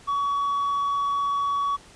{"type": "tone with hard clipping", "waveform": "triangle", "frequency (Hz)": 1129, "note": "C#6", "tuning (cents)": 31, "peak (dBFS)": -21, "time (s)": [0.07, 1.77], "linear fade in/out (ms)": 20, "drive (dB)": 1, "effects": ["pink hiss -50 dBFS RMS until 1.95 s", "resampled to 22050 Hz"]}